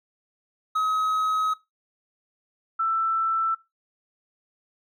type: tone pair in turn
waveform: triangle / sine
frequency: 1273 / 1329.4 Hz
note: D#6 / E6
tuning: +39 / +14 cents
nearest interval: minor second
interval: 75 cents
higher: second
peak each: -19 / -21 dBFS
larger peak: first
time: 0.75-1.54 / 2.79-3.55 s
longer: first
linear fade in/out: 10 ms
effects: noise-tail reverb RT60 0.2 s tail -18 dB re dry